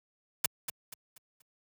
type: noise with echo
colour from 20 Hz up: white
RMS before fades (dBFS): -26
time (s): 0.44-0.46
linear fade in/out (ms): 5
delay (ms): 240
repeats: 4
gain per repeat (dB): -9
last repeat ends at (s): 1.42
effects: high-pass 80 Hz 12 dB/octave